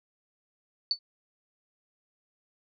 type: tone with exponential decay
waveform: sine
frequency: 4488 Hz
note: C#8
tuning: 21 cents sharp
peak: -19 dBFS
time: 0.91-0.99 s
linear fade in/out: 1 ms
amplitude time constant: 16 ms
effects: none